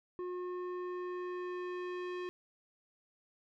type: tone with low-pass filter sweep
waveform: square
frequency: 360 Hz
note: F#4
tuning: 47 cents flat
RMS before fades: -40 dBFS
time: 0.19-2.29 s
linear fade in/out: 0 ms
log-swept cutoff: 970 to 2900 Hz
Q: 1.1
effects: none